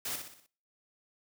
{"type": "noise with echo", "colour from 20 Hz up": "white", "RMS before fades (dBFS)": -36, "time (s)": [0.05, 0.16], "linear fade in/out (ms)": 5, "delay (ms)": 61, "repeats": 5, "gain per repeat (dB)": -6, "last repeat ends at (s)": 0.465, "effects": ["noise-tail reverb RT60 0.5 s tail -24 dB re dry"]}